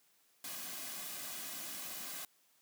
white noise with comb filter, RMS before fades -44 dBFS, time 0.44-2.25 s, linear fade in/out 2 ms, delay 2.2 ms, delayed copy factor -0.55, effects white hiss -71 dBFS RMS until 2.61 s + high-pass 150 Hz 12 dB/octave

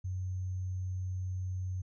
sine tone with sample-and-hold, 92.5 Hz, F#2, in tune, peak -33 dBFS, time 0.04-1.82 s, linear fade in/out 10 ms, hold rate 6300 Hz, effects resampled to 16000 Hz

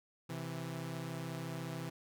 sawtooth tone pair together, 130.81 / 164.81 Hz, C3 / E3, 0 / 0 cents, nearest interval major third, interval 400 cents, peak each -39 / -38 dBFS, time 0.29-1.9 s, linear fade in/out 10 ms, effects none

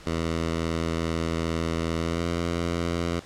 10% pulse tone with pitch glide, 82.41 to 85.22 Hz, E2 to F2, 0 to -42 cents, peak -17 dBFS, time 0.06-3.2 s, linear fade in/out 10 ms, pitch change +58 cents, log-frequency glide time 1.98-2.27 s, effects pink hiss -47 dBFS RMS until 3.25 s + low-pass 7000 Hz 12 dB/octave

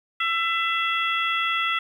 harmonic tone, 669 Hz, E5, 25 cents sharp, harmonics 2 / 3 / 4 / 5, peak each -25 / -27 / -28 / -29 dBFS, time 0.2-1.79 s, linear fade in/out 5 ms, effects 9-bit

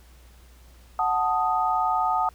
sine chord, D# diminished, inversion first, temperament equal, 740 / 880 / 1244.5 Hz, F#5 / A5 / D#6, 0 / 0 / 0 cents, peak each -25 dBFS, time 0.99-2.29 s, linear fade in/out 2 ms, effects added 60 Hz sine -49 dBFS peak until 2.34 s + pink hiss -57 dBFS RMS until 2.34 s

